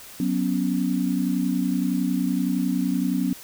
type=chord; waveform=sine; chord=F# suspended fourth; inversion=none; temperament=just; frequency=185 / 246.7 / 277.5 Hz; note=F#3 / B3 / C#4; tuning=0 / -2 / +2 cents; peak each=-25 dBFS; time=0.2-3.33 s; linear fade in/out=2 ms; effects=white hiss -43 dBFS RMS until 3.43 s